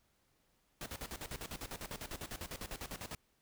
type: noise with tremolo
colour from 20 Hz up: pink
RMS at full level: -43 dBFS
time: 0.81-3.15 s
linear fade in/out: 2 ms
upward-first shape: square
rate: 10 Hz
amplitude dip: 80%
effects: pink hiss -75 dBFS RMS until 3.41 s